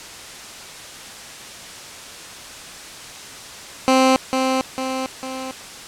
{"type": "tone with echo", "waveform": "15% pulse", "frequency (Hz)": 261.6, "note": "C4", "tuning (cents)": 0, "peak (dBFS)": -6, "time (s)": [3.88, 4.16], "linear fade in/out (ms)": 0, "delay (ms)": 450, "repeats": 3, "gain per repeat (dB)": -5, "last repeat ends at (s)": 5.51, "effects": ["white hiss -36 dBFS RMS until 5.87 s", "low-pass 8000 Hz 12 dB/octave"]}